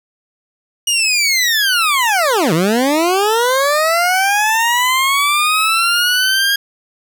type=linear two-way sweep; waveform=20% pulse; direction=down then up; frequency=2902 to 151.2 to 1632 Hz; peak=-7 dBFS; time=0.87-6.56 s; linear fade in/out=5 ms; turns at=2.53 s; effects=none